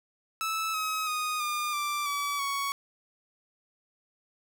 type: tone with pitch steps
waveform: sawtooth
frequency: 1309 / 1274.7 / 1241.3 / 1208.7 / 1177 / 1146.2 / 1116.1 Hz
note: E6 / D#6 / D#6 / D6 / D6 / D6 / C#6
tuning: -13 / +41 / -4 / +49 / +3 / -42 / +11 cents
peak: -25 dBFS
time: 0.41-2.72 s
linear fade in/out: 0 ms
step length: 330 ms
effects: none